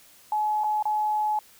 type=tone with dropouts; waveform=sine; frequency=850 Hz; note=G#5; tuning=40 cents sharp; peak=-22 dBFS; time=0.32-1.39 s; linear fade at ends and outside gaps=2 ms; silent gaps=0.637-0.642 / 0.826-0.854 s; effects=white hiss -54 dBFS RMS until 1.59 s